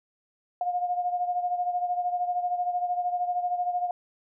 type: beating tone pair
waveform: sine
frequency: 712 / 725 Hz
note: F5 / F#5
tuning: +33 / -35 cents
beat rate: 13 Hz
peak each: -26 / -32 dBFS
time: 0.61-3.91 s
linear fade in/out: 2 ms
effects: none